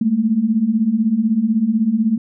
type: beating tone pair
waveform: sine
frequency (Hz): 209 / 225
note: G#3 / A3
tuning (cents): +11 / +39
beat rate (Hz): 16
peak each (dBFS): -19 / -15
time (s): 0.01-2.18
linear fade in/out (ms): 5
effects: none